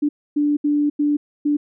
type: tone bursts at uneven times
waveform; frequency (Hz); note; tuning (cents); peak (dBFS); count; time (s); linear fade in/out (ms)
sine; 293.3; D4; -2; -15; 5; 0.02-0.09 / 0.36-0.57 / 0.64-0.9 / 0.99-1.17 / 1.45-1.57; 10
effects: none